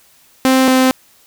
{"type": "tone pair in turn", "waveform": "sawtooth", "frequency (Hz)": [261.6, 259.3], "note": ["C4", "C4"], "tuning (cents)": [0, -15], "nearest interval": "unison", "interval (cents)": 15, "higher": "first", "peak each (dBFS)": -5, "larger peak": "neither", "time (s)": [[0.45, 0.68], [0.68, 0.91]], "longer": "neither", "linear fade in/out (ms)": 0, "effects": ["white hiss -50 dBFS RMS until 1.26 s"]}